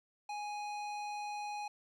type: tone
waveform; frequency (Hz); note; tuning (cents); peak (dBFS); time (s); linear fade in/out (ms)
square; 830.6; G#5; 0; -39; 0.29-1.68; 5
effects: low-pass 6000 Hz 12 dB/octave + 12-bit